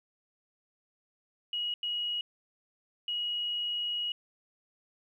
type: tone bursts at uneven times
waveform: sine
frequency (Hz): 2900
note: F#7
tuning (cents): -35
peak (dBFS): -30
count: 3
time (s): 1.53-1.74 / 1.83-2.21 / 3.08-4.12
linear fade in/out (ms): 2
effects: 11-bit